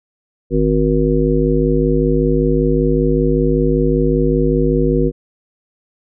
harmonic tone, 52.6 Hz, G#1, 23 cents sharp, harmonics 1 / 3 / 5 / 7 / 9, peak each -18 / -18 / -18 / -18 / -18 dBFS, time 0.5-5.12 s, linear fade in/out 50 ms, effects none

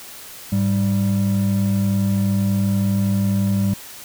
triangle tone pair together, 103.83 / 196 Hz, G#2 / G3, 0 / 0 cents, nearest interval major seventh, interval 1100 cents, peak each -18 / -16 dBFS, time 0.52-3.74 s, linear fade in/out 5 ms, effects white hiss -38 dBFS RMS until 4.04 s

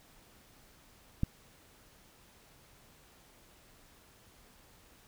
click, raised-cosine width 5 ms, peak -16 dBFS, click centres 1.234 s, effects pink hiss -61 dBFS RMS until 5.07 s

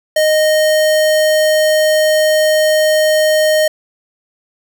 square tone, 619 Hz, D#5, 9 cents flat, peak -10 dBFS, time 0.16-3.68 s, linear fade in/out 5 ms, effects none

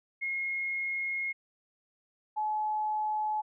sine tone pair in turn, 2154 / 854.8 Hz, C7 / G#5, +50 / +50 cents, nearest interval octave + major third, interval 1600 cents, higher first, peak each -30 / -28 dBFS, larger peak second, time 0.21-1.33 / 2.36-3.42 s, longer first, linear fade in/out 20 ms, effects none

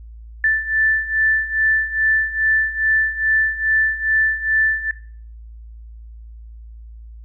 sine beating tone pair, 1760 / 1762.4 Hz, A6 / A6, 0 / +2 cents, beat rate 2.4 Hz, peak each -20 / -17 dBFS, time 0.44-4.91 s, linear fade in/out 2 ms, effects noise-tail reverb RT60 0.5 s tail -18 dB re dry + added 56 Hz sine -35 dBFS peak until 7.24 s

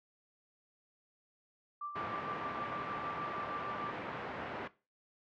sine tone with tremolo, 1174.7 Hz, D6, in tune, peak -37 dBFS, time 1.81-3.92 s, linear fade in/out 5 ms, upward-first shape triangle, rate 6.5 Hz, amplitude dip 60%
white band-pass noise, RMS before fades -42 dBFS, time 1.95-4.68 s, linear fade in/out 10 ms, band 110 to 1400 Hz, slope 12 dB/octave
effects noise-tail reverb RT60 0.3 s tail -18 dB re dry + low-pass 3000 Hz 12 dB/octave

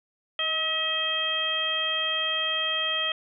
harmonic tone with a mistuned harmonic, 640 Hz, D#5, 49 cents sharp, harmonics 1 / 2 / 3 / 4 / 5, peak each -36 / -34 / -33 / -33 / -26 dBFS, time 0.39-3.12 s, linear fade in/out 2 ms, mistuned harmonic 1, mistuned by -31 cents, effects none

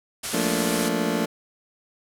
white low-pass noise, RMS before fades -31 dBFS, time 0.23-0.89 s, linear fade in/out 10 ms, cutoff 12000 Hz, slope 48 dB/octave
25% pulse chord, Bb major seventh, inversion second, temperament just, 174.81 / 218.5 / 233.1 / 291.4 Hz, F3 / A3 / Bb3 / D4, +2 / -12 / 0 / -13 cents, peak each -25 / -24 / -24 / -24 dBFS, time 0.33-1.26 s, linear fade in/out 10 ms
effects none

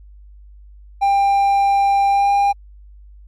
triangle tone with pitch glide, 795 to 803.3 Hz, G5 to G5, +24 to +42 cents, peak -10 dBFS, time 1.01-2.53 s, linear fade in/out 20 ms, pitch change +18 cents, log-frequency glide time 2.1-2.31 s, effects added 50 Hz sine -39 dBFS peak until 3.27 s + MP3 64 kbps

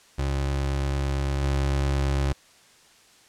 30% pulse tone with level steps, 68.9 Hz, C#2, 10 cents flat, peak -21 / -19 dBFS, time 0.18-2.33 s, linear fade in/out 10 ms, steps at 1.42 s, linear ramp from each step 20 ms, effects white hiss -55 dBFS RMS until 3.28 s + low-pass 8000 Hz 12 dB/octave

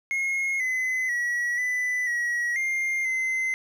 triangle tone with pitch steps, 2158 / 2031 / 1926 / 1993 / 1914 / 2112 / 2061 Hz, C#7 / B6 / B6 / B6 / A#6 / C7 / C7, -47 / +48 / -44 / +15 / +45 / +16 / -27 cents, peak -22 dBFS, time 0.11-3.54 s, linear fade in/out 0 ms, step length 490 ms, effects none

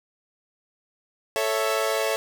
sawtooth chord, A major, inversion none, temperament equal, 440 / 554.4 / 659.3 Hz, A4 / C#5 / E5, 0 / 0 / 0 cents, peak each -23 dBFS, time 1.36-2.16 s, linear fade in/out 0 ms, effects none

